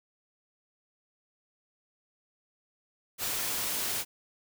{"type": "noise", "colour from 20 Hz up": "white", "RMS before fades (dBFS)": -32, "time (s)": [3.18, 4.05], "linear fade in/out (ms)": 50, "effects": []}